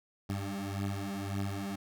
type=beating tone pair; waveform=20% pulse; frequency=98 / 99.8 Hz; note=G2 / G2; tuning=0 / +32 cents; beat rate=1.8 Hz; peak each=-32 / -32 dBFS; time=0.29-1.76 s; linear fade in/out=10 ms; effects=none